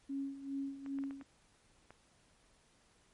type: tone with tremolo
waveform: sine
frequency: 275.2 Hz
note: C#4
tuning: 12 cents flat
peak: -35 dBFS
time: 0.09-1.23 s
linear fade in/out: 10 ms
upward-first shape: sine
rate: 2.5 Hz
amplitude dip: 75%
type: clicks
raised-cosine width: 0.5 ms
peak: -38 dBFS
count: 6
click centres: 0.862 / 0.987 / 1.038 / 1.109 / 1.212 / 1.906 s
effects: pink hiss -69 dBFS RMS until 3.13 s + MP3 48 kbps